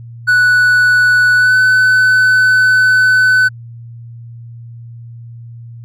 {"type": "tone with pitch glide", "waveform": "triangle", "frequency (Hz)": [1480, 1507.6], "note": ["F#6", "F#6"], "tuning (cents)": [0, 32], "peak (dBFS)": -5, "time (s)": [0.27, 3.49], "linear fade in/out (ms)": 20, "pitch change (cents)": 32, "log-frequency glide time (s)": [1.36, 1.56], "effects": ["added 117 Hz sine -29 dBFS peak until 5.84 s"]}